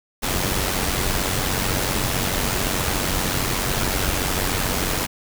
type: noise with amplitude modulation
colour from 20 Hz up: pink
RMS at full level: -20 dBFS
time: 0.22-5.07 s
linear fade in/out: 20 ms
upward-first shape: sine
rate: 93.6 Hz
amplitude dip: 55%
effects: none